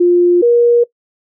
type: tone pair in turn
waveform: sine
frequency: 351.7 / 475.6 Hz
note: F4 / A#4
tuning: +12 / +35 cents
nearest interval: perfect fourth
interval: 523 cents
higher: second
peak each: -6 dBFS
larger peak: neither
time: 0-0.42 / 0.42-0.84 s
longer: neither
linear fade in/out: 10 ms
effects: noise-tail reverb RT60 0.1 s tail -20 dB re dry